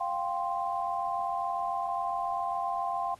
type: chord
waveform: sine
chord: F suspended second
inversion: none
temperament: just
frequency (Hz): 698.5 / 785.8 / 1047.7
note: F5 / G5 / C6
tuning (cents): 0 / +4 / +2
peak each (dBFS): -33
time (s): 0-3.15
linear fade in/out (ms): 10
effects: pink hiss -60 dBFS RMS until 3.19 s + AAC 32 kbps